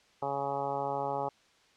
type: harmonic tone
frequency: 139.5 Hz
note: C#3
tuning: 11 cents sharp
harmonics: 1 / 2 / 3 / 4 / 5 / 6 / 7 / 8 / 9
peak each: -44 / -45 / -39 / -37 / -39 / -34 / -43 / -43 / -46 dBFS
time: 0.22-1.29 s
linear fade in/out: 5 ms
effects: white hiss -64 dBFS RMS until 1.76 s + low-pass 5000 Hz 12 dB/octave